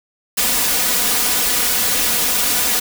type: noise with comb filter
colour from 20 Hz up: white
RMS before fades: -17 dBFS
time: 0.37-2.8 s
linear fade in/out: 10 ms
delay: 4.1 ms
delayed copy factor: +0.7
effects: none